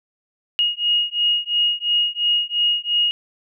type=beating tone pair; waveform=sine; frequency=2871 / 2873.9 Hz; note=F7 / F7; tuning=+47 / +49 cents; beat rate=2.9 Hz; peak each=-20 dBFS; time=0.59-3.11 s; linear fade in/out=0 ms; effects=none